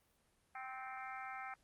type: harmonic tone with a mistuned harmonic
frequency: 260.2 Hz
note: C4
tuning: 9 cents flat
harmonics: 3 / 4 / 5 / 6 / 7 / 8 / 9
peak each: -48 / -58 / -49 / -54 / -56 / -53 / -56 dBFS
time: 0.55-1.54 s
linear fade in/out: 2 ms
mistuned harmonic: 8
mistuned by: +28 cents
effects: pink hiss -75 dBFS RMS until 1.63 s + Opus 32 kbps